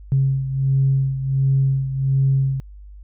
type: beating tone pair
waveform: sine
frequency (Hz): 134.9 / 136.3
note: C#3 / C#3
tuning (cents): -47 / -29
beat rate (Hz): 1.4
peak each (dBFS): -16 / -22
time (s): 0.12-2.6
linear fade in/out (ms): 0
effects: tanh soft clip ceiling -8 dBFS + added 50 Hz sine -37 dBFS peak until 3.03 s